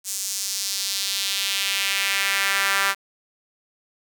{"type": "tone with high-pass filter sweep", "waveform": "sawtooth", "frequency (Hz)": 196.6, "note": "G3", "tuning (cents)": 5, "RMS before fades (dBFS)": -24, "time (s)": [0.04, 2.95], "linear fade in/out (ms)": 50, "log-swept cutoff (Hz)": [7100, 1400], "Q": 1.7, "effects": ["7-bit"]}